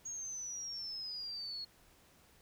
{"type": "exponential sweep", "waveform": "sine", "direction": "down", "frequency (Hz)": [6630, 4308], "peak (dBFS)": -40, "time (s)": [0.05, 1.65], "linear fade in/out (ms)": 10, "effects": ["pink hiss -65 dBFS RMS until 2.41 s"]}